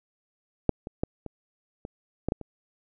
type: clicks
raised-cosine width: 2 ms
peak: -6 / -22 / -12 / -23 / -23 / -13 / -12 / -25 dBFS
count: 8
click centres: 0.693 / 0.871 / 1.035 / 1.263 / 1.851 / 2.286 / 2.321 / 2.413 s
effects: none